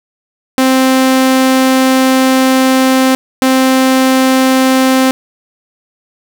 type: tone pair in turn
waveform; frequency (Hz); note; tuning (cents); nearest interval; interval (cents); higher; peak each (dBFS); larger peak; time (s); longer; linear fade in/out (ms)
sawtooth; 261.6 / 261.6; C4 / C4; 0 / 0; unison; 0; neither; -3; neither; 0.58-3.15 / 3.42-5.11; first; 0
effects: none